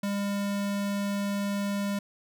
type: tone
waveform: square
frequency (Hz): 201.2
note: G3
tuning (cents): +45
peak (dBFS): -28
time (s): 0.03-1.99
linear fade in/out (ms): 5
effects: none